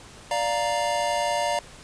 square chord, Bb major, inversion first, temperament equal, 587.3 / 698.5 / 932.3 Hz, D5 / F5 / Bb5, 0 / 0 / 0 cents, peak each -28 dBFS, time 0.31-1.59 s, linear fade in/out 2 ms, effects pink hiss -46 dBFS RMS until 1.83 s + resampled to 22050 Hz

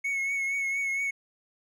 triangle tone with vibrato, 2200 Hz, C#7, 14 cents flat, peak -25 dBFS, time 0.04-1.11 s, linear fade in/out 10 ms, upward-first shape triangle, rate 4.3 Hz, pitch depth 35 cents each way, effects none

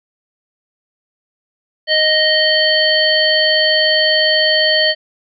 harmonic tone with a mistuned harmonic, 622.3 Hz, D#5, in tune, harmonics 1 / 3 / 5 / 7, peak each -16 / -16 / -16 / -16 dBFS, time 1.87-4.95 s, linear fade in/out 50 ms, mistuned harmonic 7, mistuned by +36 cents, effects none

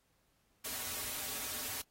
white noise with comb filter, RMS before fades -40 dBFS, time 0.64-1.82 s, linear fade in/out 10 ms, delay 5.8 ms, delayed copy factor -0.9, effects pink hiss -75 dBFS RMS until 1.9 s + AAC 48 kbps

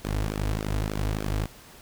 sawtooth tone with flanger, 51.91 Hz, G#1, in tune, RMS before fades -28 dBFS, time 0.04-1.46 s, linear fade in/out 5 ms, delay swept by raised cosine 1 to 5.5 ms, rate 3.4 Hz, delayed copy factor -0.85, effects pink hiss -49 dBFS RMS until 1.81 s

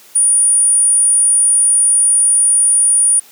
sine tone, 9480 Hz, D9, 15 cents sharp, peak -8 dBFS, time 0.15-3.2 s, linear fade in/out 10 ms, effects white hiss -43 dBFS RMS until 3.31 s + high-pass 200 Hz 12 dB/octave

